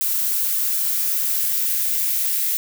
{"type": "noise with high-pass filter sweep", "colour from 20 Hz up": "violet", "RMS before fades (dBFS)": -21, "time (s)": [0.01, 2.57], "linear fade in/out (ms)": 0, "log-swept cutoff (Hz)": [1100, 1900], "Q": 1.8, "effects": []}